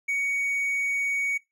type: tone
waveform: triangle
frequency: 2241 Hz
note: C#7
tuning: 18 cents sharp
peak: -22 dBFS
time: 0.08-1.38 s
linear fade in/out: 10 ms
effects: noise-tail reverb RT60 0.2 s tail -20 dB re dry